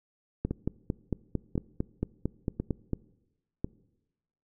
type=two click trains; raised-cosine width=3 ms; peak=-15 / -17 dBFS; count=12 / 4; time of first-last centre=0.45-2.933 / 0.51-3.645 s; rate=4.43 / 0.957 Hz; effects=noise-tail reverb RT60 1.0 s tail -22 dB re dry